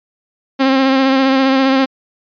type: tone with vibrato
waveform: sawtooth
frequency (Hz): 266.8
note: C4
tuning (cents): +34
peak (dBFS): -6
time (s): 0.59-1.86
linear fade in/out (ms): 20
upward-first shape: sine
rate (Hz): 15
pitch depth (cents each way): 27
effects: resampled to 11025 Hz